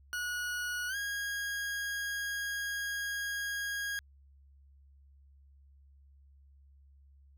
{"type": "tone with pitch glide", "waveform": "40% pulse", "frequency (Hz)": [1459, 1637.7], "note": ["F#6", "G#6"], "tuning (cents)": [-25, -25], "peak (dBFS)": -33, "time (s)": [0.13, 3.99], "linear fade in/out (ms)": 0, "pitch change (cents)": 200, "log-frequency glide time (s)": [0.88, 0.96], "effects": ["added 69 Hz sine -57 dBFS peak until 7.37 s"]}